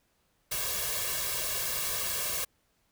white noise with comb filter, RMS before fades -32 dBFS, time 0.51-2.45 s, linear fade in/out 10 ms, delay 1.8 ms, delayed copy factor +0.85, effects pink hiss -72 dBFS RMS until 2.91 s

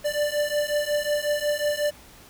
square beating tone pair, 587.3 / 592.8 Hz, D5 / D5, 0 / +16 cents, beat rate 5.5 Hz, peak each -27 / -26 dBFS, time 0.04-1.91 s, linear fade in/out 20 ms, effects pink hiss -49 dBFS RMS until 2.29 s

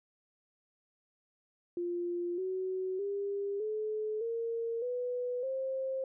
sine tone with pitch steps, 349.2 / 374.3 / 401.1 / 429.9 / 460.8 / 493.8 / 529.3 Hz, F4 / F#4 / G4 / A4 / A#4 / B4 / C5, 0 / +20 / +40 / -40 / -20 / 0 / +20 cents, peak -32 dBFS, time 1.77-6.04 s, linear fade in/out 2 ms, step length 610 ms, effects none

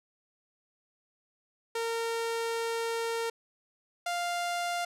sawtooth tone pair in turn, 459.4 / 698.5 Hz, A#4 / F5, -25 / 0 cents, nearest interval perfect fifth, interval 725 cents, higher second, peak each -26 dBFS, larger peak neither, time 1.75-3.3 / 4.06-4.85 s, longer first, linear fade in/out 5 ms, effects low-pass 11000 Hz 12 dB/octave

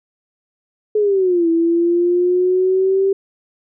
sine exponential two-way sweep, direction down then up, 430 to 329.6 to 391.9 Hz, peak -12 dBFS, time 0.95-3.13 s, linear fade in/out 5 ms, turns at 1.49 s, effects none

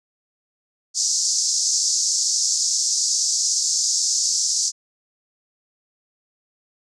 white band-pass noise, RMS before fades -21 dBFS, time 0.94-4.72 s, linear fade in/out 50 ms, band 4900 to 7200 Hz, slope 48 dB/octave, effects none

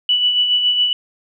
sine tone with tremolo, 2960 Hz, F#7, in tune, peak -11 dBFS, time 0.09-0.93 s, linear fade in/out 2 ms, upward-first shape sine, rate 7.2 Hz, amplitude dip 45%, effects none

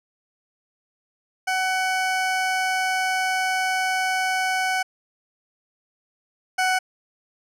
20% pulse tone pair in turn, 750 / 745.2 Hz, F#5 / F#5, +23 / +12 cents, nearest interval unison, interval 11 cents, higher first, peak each -16 / -14 dBFS, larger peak second, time 1.47-4.83 / 6.58-6.79 s, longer first, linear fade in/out 10 ms, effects low-pass 10000 Hz 12 dB/octave

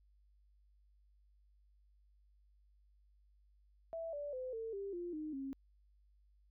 sine tone with pitch steps, 659.3 / 580.6 / 511.3 / 450.3 / 396.6 / 349.3 / 307.6 / 270.9 Hz, E5 / D5 / C5 / A4 / G4 / F4 / D#4 / C#4, 0 / -20 / -40 / +40 / +20 / 0 / -20 / -40 cents, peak -40 dBFS, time 3.93-5.53 s, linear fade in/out 0 ms, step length 200 ms, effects added 50 Hz sine -66 dBFS peak until 6.5 s

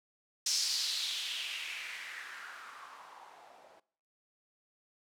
violet noise with low-pass filter sweep, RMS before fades -39 dBFS, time 0.46-3.8 s, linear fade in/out 5 ms, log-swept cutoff 5600 to 610 Hz, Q 3.4, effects noise-tail reverb RT60 0.6 s tail -22 dB re dry

